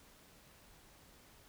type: silence
effects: pink hiss -62 dBFS RMS until 1.48 s